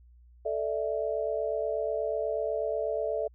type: chord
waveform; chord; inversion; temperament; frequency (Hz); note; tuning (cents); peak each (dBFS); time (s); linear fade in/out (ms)
sine; A suspended fourth; none; equal with one note detuned; 440 / 591.1 / 659.3; A4 / D5 / E5; 0 / +11 / 0; -32; 0.45-3.28; 10
effects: added 60 Hz sine -53 dBFS peak until 3.34 s